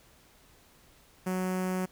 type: tone with notch filter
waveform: sawtooth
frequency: 185 Hz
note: F#3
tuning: in tune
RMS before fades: -31 dBFS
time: 1.26-1.86 s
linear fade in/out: 10 ms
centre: 3800 Hz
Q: 0.99
effects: pink hiss -60 dBFS RMS until 1.91 s